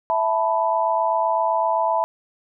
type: chord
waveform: sine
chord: E suspended fourth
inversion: none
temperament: equal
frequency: 659.3 / 880 / 987.8 Hz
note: E5 / A5 / B5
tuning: 0 / 0 / 0 cents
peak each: -22 dBFS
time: 0.1-2.04 s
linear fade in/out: 0 ms
effects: none